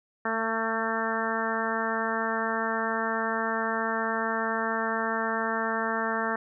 harmonic tone, 224.4 Hz, A3, 34 cents sharp, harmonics 1 / 2 / 3 / 4 / 5 / 6 / 7 / 8, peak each -34 / -34 / -34 / -34 / -34 / -34 / -34 / -34 dBFS, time 0.25-6.36 s, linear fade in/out 5 ms, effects none

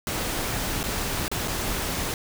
pink noise with dropouts, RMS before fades -28 dBFS, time 0.07-2.14 s, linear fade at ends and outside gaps 1 ms, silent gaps 0.831-0.838 / 1.281-1.315 / 1.477-1.481 s, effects none

